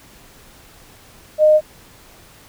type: tone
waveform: sine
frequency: 614 Hz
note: D#5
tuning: 23 cents flat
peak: -8 dBFS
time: 1.38-1.61 s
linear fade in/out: 50 ms
effects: pink hiss -46 dBFS RMS until 2.48 s